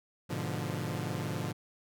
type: chord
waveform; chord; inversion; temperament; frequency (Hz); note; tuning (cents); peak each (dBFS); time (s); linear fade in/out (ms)
sawtooth; G# diminished seventh; none; equal with one note detuned; 103.83 / 123.47 / 147.77 / 174.61; G#2 / B2 / D3 / F3; 0 / 0 / +11 / 0; -35 / -35 / -34 / -35; 0.29-1.53; 20
effects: none